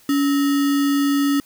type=tone with sample-and-hold; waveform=sine; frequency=282.2 Hz; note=C#4; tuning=31 cents sharp; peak=-15 dBFS; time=0.09-1.4 s; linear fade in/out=2 ms; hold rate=1575 Hz; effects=white hiss -52 dBFS RMS until 1.45 s